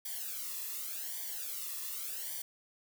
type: noise with flanger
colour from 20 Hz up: blue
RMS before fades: -40 dBFS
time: 0.05-2.42 s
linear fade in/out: 5 ms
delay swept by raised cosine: 0.75 to 1.34 ms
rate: 0.87 Hz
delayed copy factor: -1
effects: none